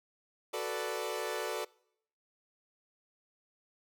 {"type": "chord", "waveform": "sawtooth", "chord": "B minor seventh", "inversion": "second", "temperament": "equal", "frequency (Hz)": [370, 440, 493.9, 587.3], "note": ["F#4", "A4", "B4", "D5"], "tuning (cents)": [0, 0, 0, 0], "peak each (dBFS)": [-37, -34, -37, -36], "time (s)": [0.53, 1.65], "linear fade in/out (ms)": 10, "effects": ["noise-tail reverb RT60 0.7 s tail -24 dB re dry"]}